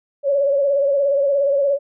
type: tone with vibrato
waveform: sine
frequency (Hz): 560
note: C#5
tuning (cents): +18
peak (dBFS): -14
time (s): 0.23-1.79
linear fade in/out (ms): 50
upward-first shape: sine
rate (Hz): 17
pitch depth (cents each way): 52
effects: none